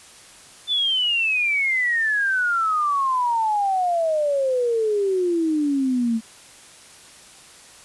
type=exponential sweep; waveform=sine; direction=down; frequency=3544 to 220.7 Hz; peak=-18 dBFS; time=0.67-6.21 s; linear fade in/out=50 ms; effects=white hiss -46 dBFS RMS until 7.84 s + resampled to 24000 Hz